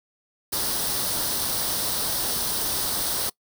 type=noise with comb filter; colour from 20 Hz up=white; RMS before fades=-26 dBFS; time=0.52-3.3 s; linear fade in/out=10 ms; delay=0.21 ms; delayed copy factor=+0.6; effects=noise-tail reverb RT60 0.1 s tail -23 dB re dry